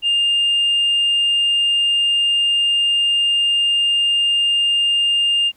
sine tone, 2810 Hz, F7, 10 cents sharp, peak -12 dBFS, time 0.02-5.52 s, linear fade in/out 50 ms, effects tanh soft clip ceiling -11 dBFS + pink hiss -57 dBFS RMS until 5.56 s

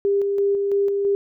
sine tone with tremolo, 400 Hz, G4, 35 cents sharp, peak -16 dBFS, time 0.05-1.15 s, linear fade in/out 0 ms, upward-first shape square, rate 3 Hz, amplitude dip 30%, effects none

